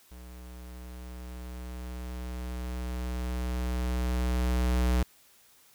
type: tone with level ramp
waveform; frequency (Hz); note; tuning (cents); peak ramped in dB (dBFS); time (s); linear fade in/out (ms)
square; 61.74; B1; 0; -45 to -23; 0.11-5.03; 5
effects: white hiss -60 dBFS RMS until 5.74 s